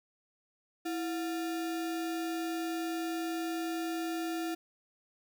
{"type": "tone with sample-and-hold", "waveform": "sine", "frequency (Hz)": 329.7, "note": "E4", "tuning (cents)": 0, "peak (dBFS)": -32, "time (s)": [0.85, 4.55], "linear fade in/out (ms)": 10, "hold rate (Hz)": 1050, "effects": []}